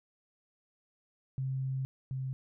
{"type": "tone pair in turn", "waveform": "sine", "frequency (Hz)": [132.6, 131.76], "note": ["C3", "C3"], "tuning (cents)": [23, 12], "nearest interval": "unison", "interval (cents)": 11, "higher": "first", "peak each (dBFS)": [-31, -33], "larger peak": "first", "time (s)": [[1.38, 1.85], [2.11, 2.33]], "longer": "first", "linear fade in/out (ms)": 0, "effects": []}